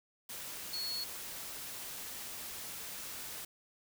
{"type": "tone in noise", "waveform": "sine", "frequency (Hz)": 4355, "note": "C#8", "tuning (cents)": -31, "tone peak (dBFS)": -36, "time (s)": [0.73, 1.04], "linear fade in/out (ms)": 5, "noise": "white", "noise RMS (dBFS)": -44, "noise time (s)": [0.29, 3.45], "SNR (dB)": 5, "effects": []}